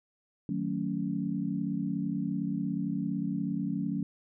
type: chord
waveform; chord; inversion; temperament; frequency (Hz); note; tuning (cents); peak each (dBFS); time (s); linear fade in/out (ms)
sine; D# half-diminished seventh; none; just; 155.56 / 186.68 / 224 / 280; D#3 / F#3 / A3 / C#4; 0 / +16 / +31 / +18; -37 / -33 / -35 / -34; 0.49-4.03; 2
effects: none